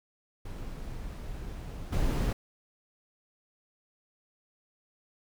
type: noise with level steps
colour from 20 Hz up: brown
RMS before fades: -39 / -27 dBFS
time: 0.45-2.33 s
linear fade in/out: 5 ms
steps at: 1.92 s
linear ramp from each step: 10 ms
effects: none